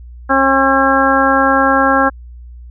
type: harmonic tone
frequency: 270 Hz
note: C#4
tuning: 45 cents flat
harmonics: 1 / 2 / 3 / 4 / 5 / 6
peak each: -16 / -16 / -16 / -16 / -16 / -16 dBFS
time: 0.29-2.1 s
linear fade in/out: 20 ms
effects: added 60 Hz sine -31 dBFS peak until 2.7 s